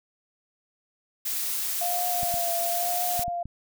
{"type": "noise", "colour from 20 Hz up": "blue", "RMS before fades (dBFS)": -29, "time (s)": [1.25, 3.24], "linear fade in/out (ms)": 10}
{"type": "tone with vibrato", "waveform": "sine", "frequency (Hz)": 698.5, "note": "F5", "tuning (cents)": 0, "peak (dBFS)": -27, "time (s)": [1.81, 3.43], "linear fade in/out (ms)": 5, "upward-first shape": "triangle", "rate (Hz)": 1, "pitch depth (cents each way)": 39}
{"type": "clicks", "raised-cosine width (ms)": 5, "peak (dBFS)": -25, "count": 5, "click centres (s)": [2.232, 2.341, 3.194, 3.281, 3.456]}
{"effects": []}